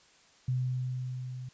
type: tone with level ramp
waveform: sine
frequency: 127.1 Hz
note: C3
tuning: 50 cents flat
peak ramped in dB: -26 to -38 dBFS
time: 0.48-1.49 s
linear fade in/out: 5 ms
effects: white hiss -61 dBFS RMS until 1.53 s + resampled to 16000 Hz